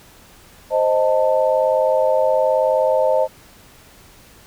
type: chord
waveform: sine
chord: A diminished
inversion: first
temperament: equal with one note detuned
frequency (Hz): 523.3 / 622.3 / 887.7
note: C5 / Eb5 / A5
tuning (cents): 0 / 0 / +15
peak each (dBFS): -17 / -17 / -22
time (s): 0.7-3.28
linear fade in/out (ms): 50
effects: pink hiss -47 dBFS RMS until 4.46 s